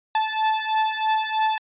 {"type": "beating tone pair", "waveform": "40% pulse", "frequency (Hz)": [872, 875.1], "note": ["A5", "A5"], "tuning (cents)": [-16, -10], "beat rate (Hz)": 3.1, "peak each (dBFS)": [-22, -23], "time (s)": [0.15, 1.58], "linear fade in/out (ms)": 2, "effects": ["resampled to 8000 Hz"]}